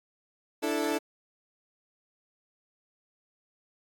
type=chord; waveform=30% pulse; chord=D suspended second; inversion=none; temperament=equal with one note detuned; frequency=292.3 / 329.6 / 440 Hz; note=D4 / E4 / A4; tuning=-8 / 0 / 0 cents; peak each=-29 dBFS; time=0.62-0.99 s; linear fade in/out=20 ms; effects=AAC 64 kbps